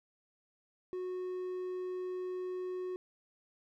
triangle tone, 366.5 Hz, F#4, 16 cents flat, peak -34 dBFS, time 0.93-2.96 s, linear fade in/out 0 ms, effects none

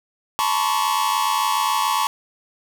45% pulse tone cluster, 872 / 962 / 1066 / 1133 Hz, A5 / B5 / C6 / C#6, -16 / -46 / +32 / +37 cents, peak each -24 dBFS, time 0.39-2.07 s, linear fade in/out 0 ms, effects none

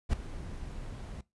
brown noise with ADSR envelope, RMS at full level -25 dBFS, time 0.09-1.21 s, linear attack 43 ms, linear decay 3 ms, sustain -16 dB, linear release 3 ms, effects noise-tail reverb RT60 0.2 s tail -20 dB re dry + resampled to 24000 Hz

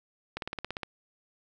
slowing click train, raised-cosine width 0.3 ms, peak -18 dBFS, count 9, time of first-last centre 0.37-0.832 s, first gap 52 ms, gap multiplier 1.03, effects none

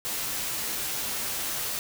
white noise with comb filter, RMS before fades -31 dBFS, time 0.05-1.79 s, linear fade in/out 0 ms, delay 11 ms, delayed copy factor -0.5, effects none

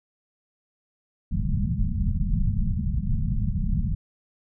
pink low-pass noise, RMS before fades -24 dBFS, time 1.31-3.95 s, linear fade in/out 10 ms, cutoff 220 Hz, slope 96 dB/octave, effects none

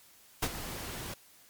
pink noise with ADSR envelope, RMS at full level -28 dBFS, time 0.42-1.14 s, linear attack 11 ms, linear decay 50 ms, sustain -12 dB, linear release 4 ms, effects white hiss -59 dBFS RMS until 1.49 s + MP3 96 kbps

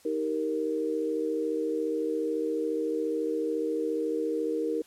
sine chord, Eb major, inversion none, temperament equal with one note detuned, 314.4 / 392 / 466.2 Hz, Eb4 / G4 / Bb4, +18 / 0 / 0 cents, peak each -31 / -35 / -29 dBFS, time 0.05-4.82 s, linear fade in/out 5 ms, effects white hiss -58 dBFS RMS until 4.86 s + low-pass 11000 Hz 12 dB/octave

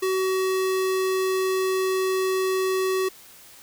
square tone, 377.2 Hz, F#4, 33 cents sharp, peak -22 dBFS, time 0.02-3.09 s, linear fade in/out 10 ms, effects white hiss -48 dBFS RMS until 3.62 s

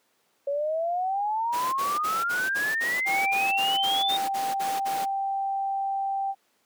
sine exponential sweep, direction up, 554.4 to 3712 Hz, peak -24 dBFS, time 0.47-4.17 s, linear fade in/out 5 ms
pink noise bursts, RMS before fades -34 dBFS, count 14, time 1.52-5.058 s, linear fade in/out 20 ms, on 210 ms, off 46 ms
sine tone, 784 Hz, G5, in tune, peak -25 dBFS, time 3.05-6.35 s, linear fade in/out 50 ms
effects pink hiss -68 dBFS RMS until 6.65 s + high-pass 300 Hz 12 dB/octave

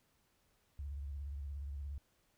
sine tone with vibrato, 70.5 Hz, C#2, 30 cents sharp, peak -40 dBFS, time 0.79-1.98 s, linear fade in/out 0 ms, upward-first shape sine, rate 17 Hz, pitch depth 110 cents each way, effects pink hiss -75 dBFS RMS until 2.37 s

